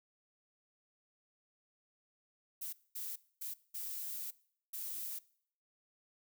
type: noise bursts at uneven times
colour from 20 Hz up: violet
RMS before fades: -42 dBFS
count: 5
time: 2.61-2.73 / 2.95-3.16 / 3.41-3.54 / 3.74-4.31 / 4.73-5.19 s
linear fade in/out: 10 ms
effects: noise-tail reverb RT60 0.6 s tail -21 dB re dry